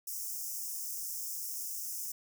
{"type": "high-pass noise", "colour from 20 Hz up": "white", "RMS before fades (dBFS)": -39, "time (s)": [0.07, 2.12], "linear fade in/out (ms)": 5, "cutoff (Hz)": 5200, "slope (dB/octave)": 96, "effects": []}